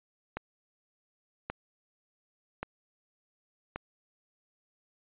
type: click train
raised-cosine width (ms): 0.5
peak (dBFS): -19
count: 4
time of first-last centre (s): 0.37-3.76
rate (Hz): 0.885
effects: resampled to 8000 Hz